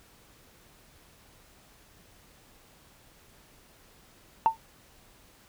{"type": "tone with exponential decay", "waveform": "sine", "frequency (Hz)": 898, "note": "A5", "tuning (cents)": 35, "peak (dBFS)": -13, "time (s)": [4.46, 4.57], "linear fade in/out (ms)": 0, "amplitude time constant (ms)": 22, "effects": ["tanh soft clip ceiling -12 dBFS", "pink hiss -58 dBFS RMS until 5.48 s"]}